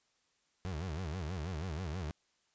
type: tone with vibrato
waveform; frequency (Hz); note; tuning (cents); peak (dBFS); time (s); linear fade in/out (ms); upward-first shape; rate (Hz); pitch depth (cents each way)
30% pulse; 84; E2; +33; -34; 0.65-2.11; 0; sine; 6.2; 230
effects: white hiss -75 dBFS RMS until 2.54 s + resampled to 16000 Hz